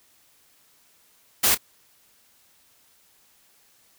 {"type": "noise with echo", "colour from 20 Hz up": "white", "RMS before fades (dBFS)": -19, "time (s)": [1.43, 1.55], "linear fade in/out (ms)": 10, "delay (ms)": 28, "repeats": 1, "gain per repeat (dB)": -15, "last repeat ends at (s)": 1.578, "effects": ["white hiss -60 dBFS RMS until 3.98 s"]}